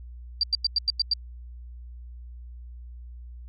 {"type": "tone bursts", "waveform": "sine", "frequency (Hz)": 4699, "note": "D8", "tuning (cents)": 0, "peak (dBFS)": -19, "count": 7, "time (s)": [0.41, 1.136], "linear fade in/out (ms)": 2, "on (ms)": 24, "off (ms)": 93, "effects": ["added 60 Hz sine -39 dBFS peak until 3.48 s"]}